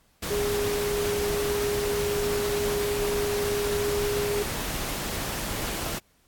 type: tone in noise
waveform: sine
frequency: 410.8 Hz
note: G#4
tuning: 19 cents flat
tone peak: -25 dBFS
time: 0.3-4.43 s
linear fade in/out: 10 ms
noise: pink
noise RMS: -31 dBFS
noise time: 0.22-5.99 s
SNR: +3 dB
effects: pink hiss -64 dBFS RMS until 6.27 s + AAC 64 kbps